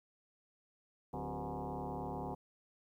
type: tone with frequency modulation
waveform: sine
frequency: 290.4 Hz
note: D4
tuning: 19 cents flat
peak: -38 dBFS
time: 1.13-2.35 s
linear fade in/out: 10 ms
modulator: 109 Hz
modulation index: 6
effects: 12-bit